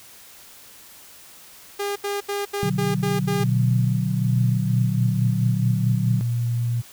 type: tone bursts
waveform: sawtooth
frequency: 404.6 Hz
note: G#4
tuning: 45 cents flat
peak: -20 dBFS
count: 7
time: 1.79-3.442 s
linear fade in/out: 10 ms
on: 170 ms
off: 77 ms
type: chord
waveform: sine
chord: B minor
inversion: none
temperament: just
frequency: 123.47 / 148.16 / 185.21 Hz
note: B2 / D3 / F#3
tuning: 0 / +16 / +2 cents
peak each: -27 / -25 / -24 dBFS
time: 2.63-6.21 s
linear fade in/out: 0 ms
type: tone with pitch glide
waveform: sine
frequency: 122.2 to 118.79 Hz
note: B2 to A#2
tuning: -18 to +33 cents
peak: -20 dBFS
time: 3.38-6.82 s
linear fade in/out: 20 ms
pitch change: -49 cents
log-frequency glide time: 4.26-5.07 s
effects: white hiss -46 dBFS RMS until 6.92 s